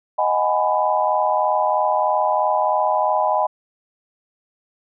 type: chord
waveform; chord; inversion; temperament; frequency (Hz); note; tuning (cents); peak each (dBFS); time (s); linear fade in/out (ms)
sine; G# minor seventh; second; just; 623 / 747.5 / 830.6 / 996.7; D#5 / F#5 / G#5 / B5; +2 / +17 / 0 / +16; -21 / -23 / -21 / -21; 0.18-3.47; 10
effects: none